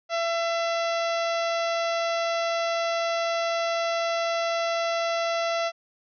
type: harmonic tone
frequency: 672 Hz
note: E5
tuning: 33 cents sharp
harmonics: 1 / 2 / 3 / 4 / 5 / 6 / 7 / 8 / 9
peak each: -25 / -31 / -35 / -37 / -39 / -41 / -42 / -43 / -44 dBFS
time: 0.09-5.72 s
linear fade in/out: 50 ms
effects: none

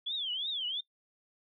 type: tone with vibrato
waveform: sine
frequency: 3322 Hz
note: G#7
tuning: in tune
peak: -32 dBFS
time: 0.06-0.81 s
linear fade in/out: 10 ms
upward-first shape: triangle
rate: 2.9 Hz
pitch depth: 250 cents each way
effects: noise-tail reverb RT60 0.1 s tail -19 dB re dry

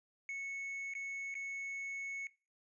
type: tone with dropouts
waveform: triangle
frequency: 2205 Hz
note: C#7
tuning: 10 cents flat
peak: -37 dBFS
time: 0.29-2.27 s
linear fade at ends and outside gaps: 1 ms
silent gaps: 0.937-0.951 / 1.342-1.352 s
effects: noise-tail reverb RT60 0.3 s tail -20 dB re dry + resampled to 22050 Hz

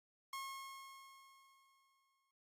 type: tone with exponential decay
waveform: sawtooth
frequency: 1083 Hz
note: C#6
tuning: 41 cents flat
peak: -39 dBFS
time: 0.33-2.31 s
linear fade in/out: 2 ms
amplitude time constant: 430 ms
effects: noise-tail reverb RT60 0.1 s tail -20 dB re dry + AAC 64 kbps

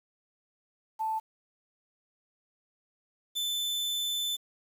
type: tone pair in turn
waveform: sine / 40% pulse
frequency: 880 / 3520 Hz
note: A5 / A7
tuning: 0 / 0 cents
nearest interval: 2 octaves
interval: 2400 cents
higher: second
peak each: -28 dBFS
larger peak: neither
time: 0.99-1.2 / 3.35-4.37 s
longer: second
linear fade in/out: 20 ms
effects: 9-bit

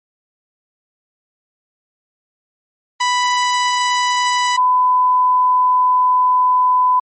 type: tone pair in turn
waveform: sawtooth / sine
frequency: 989 / 1003.4 Hz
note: B5 / B5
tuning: +2 / +27 cents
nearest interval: unison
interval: 25 cents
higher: second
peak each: -10 dBFS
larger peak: neither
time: 3-4.57 / 4.57-7 s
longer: second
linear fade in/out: 10 ms
effects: MP3 32 kbps

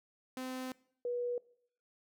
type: tone pair in turn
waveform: sawtooth / sine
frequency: 257.4 / 485.9 Hz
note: C4 / B4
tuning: -28 / -28 cents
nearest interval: major seventh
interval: 1100 cents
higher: second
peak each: -35 / -33 dBFS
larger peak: second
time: 0.37-0.72 / 1.05-1.38 s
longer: first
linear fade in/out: 2 ms
effects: noise-tail reverb RT60 0.6 s tail -21 dB re dry

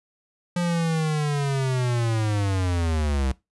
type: linear sweep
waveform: square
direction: down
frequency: 176.9 to 64 Hz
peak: -22 dBFS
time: 0.56-3.32 s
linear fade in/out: 5 ms
effects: noise-tail reverb RT60 0.2 s tail -20 dB re dry + resampled to 24000 Hz

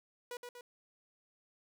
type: tone with echo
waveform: sawtooth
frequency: 486.9 Hz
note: B4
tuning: 25 cents flat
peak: -37 dBFS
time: 0.31-0.37 s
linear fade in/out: 2 ms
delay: 120 ms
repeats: 2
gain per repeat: -4 dB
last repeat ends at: 0.61 s
effects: 13-bit

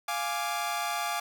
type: chord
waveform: sawtooth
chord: D diminished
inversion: first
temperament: equal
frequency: 698.5 / 830.6 / 1174.7 Hz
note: F5 / Ab5 / D6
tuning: 0 / 0 / 0 cents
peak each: -30 dBFS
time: 0.08-1.2 s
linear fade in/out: 5 ms
effects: none

